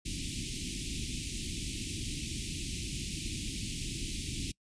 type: band-stop noise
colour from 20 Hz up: pink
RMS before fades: -37 dBFS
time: 0.05-4.52 s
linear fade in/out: 10 ms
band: 340 to 2400 Hz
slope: 48 dB/octave
effects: noise-tail reverb RT60 0.1 s tail -25 dB re dry + resampled to 22050 Hz